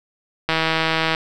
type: click train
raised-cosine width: 0.3 ms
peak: -3 dBFS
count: 107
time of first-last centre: 0.49-1.148 s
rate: 161 Hz
effects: none